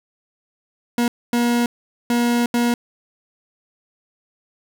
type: tone bursts at uneven times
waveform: 40% pulse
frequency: 238.8 Hz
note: A#3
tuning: 42 cents sharp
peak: -15 dBFS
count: 4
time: 0.98-1.08 / 1.33-1.66 / 2.1-2.46 / 2.54-2.74 s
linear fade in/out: 2 ms
effects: none